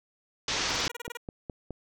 white low-pass noise, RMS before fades -30 dBFS, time 0.48-0.88 s, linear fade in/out 2 ms, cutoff 6300 Hz, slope 48 dB/octave
10% pulse tone bursts, 477.5 Hz, A#4, 42 cents sharp, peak -27 dBFS, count 10, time 0.69-1.172 s, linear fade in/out 5 ms, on 23 ms, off 28 ms
click train, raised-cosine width 2 ms, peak -23 dBFS, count 5, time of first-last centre 0.87-1.707 s, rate 4.78 Hz
effects none

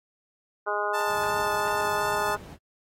harmonic tone, 207 Hz, G#3, 5 cents flat, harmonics 2 / 3 / 4 / 5 / 6 / 7, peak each -32 / -32 / -32 / -32 / -32 / -32 dBFS, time 0.66-2.37 s, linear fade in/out 20 ms
sawtooth tone with vibrato, 880 Hz, A5, in tune, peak -26 dBFS, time 0.93-2.36 s, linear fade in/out 20 ms, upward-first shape sine, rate 2.8 Hz, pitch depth 11 cents each way
brown noise, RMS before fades -36 dBFS, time 1.06-2.58 s, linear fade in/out 50 ms
effects high-pass 100 Hz 12 dB/octave + AAC 48 kbps

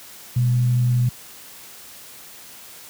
sine tone with frequency modulation, 123.47 Hz, B2, in tune, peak -15 dBFS, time 0.36-1.09 s, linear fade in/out 5 ms, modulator 85.8 Hz, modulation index 0.22, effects white hiss -42 dBFS RMS until 2.89 s + high-pass 60 Hz 12 dB/octave

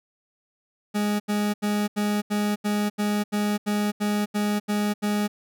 40% pulse tone bursts, 207.7 Hz, G#3, in tune, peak -21 dBFS, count 13, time 0.94-5.28 s, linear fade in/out 20 ms, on 260 ms, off 80 ms, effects none

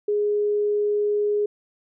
sine tone, 415.2 Hz, G#4, in tune, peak -19 dBFS, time 0.08-1.46 s, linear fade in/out 5 ms, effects none

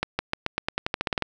accelerating click train, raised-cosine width 0.3 ms, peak -8 dBFS, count 14, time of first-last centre 0.03-1.223 s, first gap 160 ms, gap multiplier 0.9, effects none

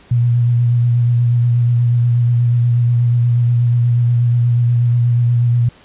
sine tone with vibrato, 120 Hz, B2, 49 cents flat, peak -10 dBFS, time 0.11-5.69 s, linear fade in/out 5 ms, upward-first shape sine, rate 8.3 Hz, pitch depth 23 cents each way, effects pink hiss -46 dBFS RMS until 5.84 s + resampled to 8000 Hz

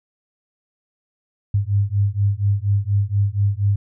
sine beating tone pair, 98.9 / 103.1 Hz, G2 / G#2, +16 / -12 cents, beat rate 4.2 Hz, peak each -19 dBFS, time 1.54-3.76 s, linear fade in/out 5 ms, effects none

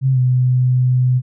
sine tone with pitch glide, 132.8 to 126.58 Hz, C3 to B2, +26 to +43 cents, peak -11 dBFS, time 0.01-1.22 s, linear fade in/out 50 ms, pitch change -83 cents, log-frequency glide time 0.12-0.19 s, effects none

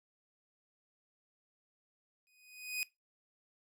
sawtooth tone with exponential growth, 2494 Hz, D#7, 3 cents sharp, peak -29 dBFS, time 2.27-2.83 s, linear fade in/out 0 ms, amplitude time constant 120 ms, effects noise-tail reverb RT60 0.2 s tail -20 dB re dry

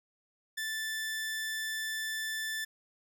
sawtooth tone, 1760 Hz, A6, in tune, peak -30 dBFS, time 0.57-2.65 s, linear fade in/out 10 ms, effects none

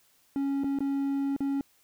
triangle tone with dropouts, 276.9 Hz, C#4, 2 cents flat, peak -24 dBFS, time 0.36-1.61 s, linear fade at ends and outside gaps 1 ms, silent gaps 0.636-0.643 / 0.788-0.805 / 1.364-1.405 s, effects white hiss -65 dBFS RMS until 1.83 s

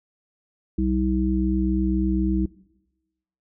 harmonic tone, 64 Hz, C2, 38 cents flat, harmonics 1 / 3 / 5, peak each -24 / -24 / -24 dBFS, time 0.78-2.46 s, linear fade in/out 5 ms, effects noise-tail reverb RT60 1.0 s tail -21 dB re dry

